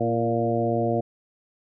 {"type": "harmonic tone with a mistuned harmonic", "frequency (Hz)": 116.6, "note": "A#2", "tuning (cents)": 1, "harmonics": [1, 2, 3, 4, 5, 6], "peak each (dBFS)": [-28, -28, -28, -28, -28, -28], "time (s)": [0, 1.01], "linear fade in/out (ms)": 10, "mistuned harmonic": 3, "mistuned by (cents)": -27, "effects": []}